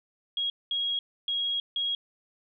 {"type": "tone bursts at uneven times", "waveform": "sine", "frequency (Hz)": 3295, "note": "G#7", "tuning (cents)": -14, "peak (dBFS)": -26, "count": 4, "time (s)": [[0.37, 0.5], [0.71, 0.99], [1.28, 1.6], [1.76, 1.95]], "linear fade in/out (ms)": 2, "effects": []}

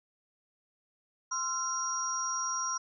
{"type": "tone cluster", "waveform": "sine", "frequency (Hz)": [1041, 1360, 5710], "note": ["C6", "F6", "F8"], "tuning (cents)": [-9, -46, 37], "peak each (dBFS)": [-36, -36, -33], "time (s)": [1.31, 2.78], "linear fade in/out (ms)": 10, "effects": []}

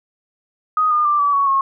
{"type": "tone with pitch steps", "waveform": "sine", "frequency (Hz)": [1249, 1214.8, 1181.6, 1149.3, 1117.9, 1087.3], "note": ["D#6", "D#6", "D6", "D6", "C#6", "C#6"], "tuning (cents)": [6, -42, 10, -38, 14, -34], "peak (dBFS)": -13, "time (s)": [0.77, 1.61], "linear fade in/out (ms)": 2, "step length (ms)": 140, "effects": []}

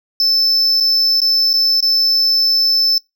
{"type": "tone with dropouts", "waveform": "triangle", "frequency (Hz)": 5274, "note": "E8", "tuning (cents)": 0, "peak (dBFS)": -10, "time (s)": [0.2, 2.98], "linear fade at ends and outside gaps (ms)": 1, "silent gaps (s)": [[0.801, 0.807], [1.203, 1.217], [1.531, 1.538], [1.805, 1.826]], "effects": ["noise-tail reverb RT60 0.2 s tail -24 dB re dry"]}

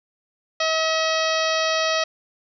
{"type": "harmonic tone", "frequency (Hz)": 640, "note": "D#5", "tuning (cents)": 49, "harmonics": [1, 2, 3, 4, 5, 6, 7, 8, 9], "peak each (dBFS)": [-23, -26, -28, -29, -30, -31, -31, -32, -33], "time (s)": [0.6, 2.04], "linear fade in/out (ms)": 5, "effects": []}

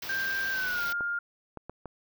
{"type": "band-stop noise", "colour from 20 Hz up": "white", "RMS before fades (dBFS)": -38, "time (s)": [0.02, 0.93], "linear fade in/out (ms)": 5, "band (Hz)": [5800, 15000], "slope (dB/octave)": 48}
{"type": "tone with pitch glide", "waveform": "sine", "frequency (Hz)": [1580, 1407.6], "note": ["G6", "F6"], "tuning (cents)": [13, 13], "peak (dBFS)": -28, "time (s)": [0.09, 1.19], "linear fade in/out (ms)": 5, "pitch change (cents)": -200, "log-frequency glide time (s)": [0.51, 0.83]}
{"type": "clicks", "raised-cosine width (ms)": 1, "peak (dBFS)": -25, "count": 4, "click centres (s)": [1.008, 1.573, 1.696, 1.857]}
{"effects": []}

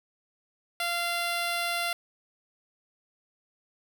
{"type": "tone", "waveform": "10% pulse", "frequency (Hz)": 691, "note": "F5", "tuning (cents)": -19, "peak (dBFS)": -19, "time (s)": [0.8, 1.93], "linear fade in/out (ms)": 2, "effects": []}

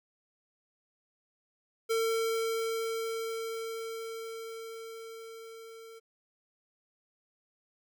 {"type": "tone with level ramp", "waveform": "square", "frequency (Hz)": 452.1, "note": "A4", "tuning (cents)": 47, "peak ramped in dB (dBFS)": [-27, -48], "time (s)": [1.89, 6], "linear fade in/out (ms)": 20, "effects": []}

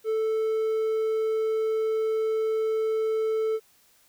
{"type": "tone", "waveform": "triangle", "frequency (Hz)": 440, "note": "A4", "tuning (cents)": 0, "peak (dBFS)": -21, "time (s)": [0.04, 3.6], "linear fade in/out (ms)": 50, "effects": ["white hiss -61 dBFS RMS until 4.08 s"]}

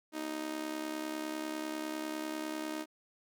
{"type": "tone with amplitude modulation", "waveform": "sawtooth", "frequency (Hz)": 311.1, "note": "D#4", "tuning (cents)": 0, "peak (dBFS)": -29, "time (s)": [0.12, 2.86], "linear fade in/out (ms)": 50, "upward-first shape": "sine", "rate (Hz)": 70, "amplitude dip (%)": 75, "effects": []}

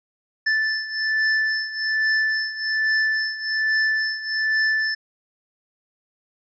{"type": "beating tone pair", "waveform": "square", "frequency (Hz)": [1756, 1757.2], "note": ["A6", "A6"], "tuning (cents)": [-4, -3], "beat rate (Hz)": 1.2, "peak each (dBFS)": [-22, -26], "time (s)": [0.46, 4.95], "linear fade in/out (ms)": 10, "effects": ["resampled to 16000 Hz"]}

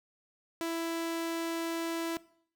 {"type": "tone", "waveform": "sawtooth", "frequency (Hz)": 331.7, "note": "E4", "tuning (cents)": 11, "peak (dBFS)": -28, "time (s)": [0.61, 2.17], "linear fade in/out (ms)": 0, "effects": ["noise-tail reverb RT60 0.6 s tail -20 dB re dry"]}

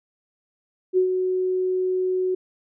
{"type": "tone with ADSR envelope", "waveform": "sine", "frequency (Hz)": 370, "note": "F#4", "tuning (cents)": 0, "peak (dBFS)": -14, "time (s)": [0.93, 2.35], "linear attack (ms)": 43, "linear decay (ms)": 99, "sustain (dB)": -6, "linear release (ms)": 7, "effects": []}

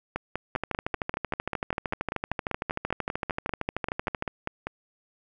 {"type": "two click trains", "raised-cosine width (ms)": 0.5, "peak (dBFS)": [-14, -13], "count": [24, 49], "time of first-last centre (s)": [[0.16, 4.67], [0.56, 4.224]], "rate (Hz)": [5.1, 13.1], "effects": []}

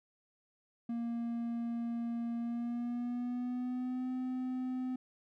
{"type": "tone with pitch glide", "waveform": "triangle", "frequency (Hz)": [234, 255.2], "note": ["A#3", "C4"], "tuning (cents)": [7, -43], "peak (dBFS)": -32, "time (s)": [0.89, 4.96], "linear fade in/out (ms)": 5, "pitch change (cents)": 150, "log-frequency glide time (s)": [2.38, 4.1], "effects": []}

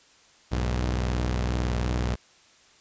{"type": "tone pair together", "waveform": "sawtooth", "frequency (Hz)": [61.74, 103.83], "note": ["B1", "G#2"], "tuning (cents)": [0, 0], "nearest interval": "major sixth", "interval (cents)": 900, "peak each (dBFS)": [-21, -28], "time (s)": [0.51, 2.16], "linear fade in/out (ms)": 20, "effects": ["white hiss -57 dBFS RMS until 2.8 s", "resampled to 16000 Hz"]}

